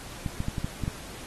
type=clicks; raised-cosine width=5 ms; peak=-16 dBFS; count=7; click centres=0.262 / 0.404 / 0.484 / 0.582 / 0.645 / 0.837 / 0.879 s; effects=pink hiss -43 dBFS RMS until 1.26 s + AAC 32 kbps